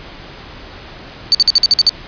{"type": "tone bursts", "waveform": "sine", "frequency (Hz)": 4550, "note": "C#8", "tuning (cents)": 44, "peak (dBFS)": -5, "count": 8, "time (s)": [1.32, 1.893], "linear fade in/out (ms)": 0, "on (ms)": 27, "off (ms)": 51, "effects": ["pink hiss -34 dBFS RMS until 2.07 s", "resampled to 11025 Hz"]}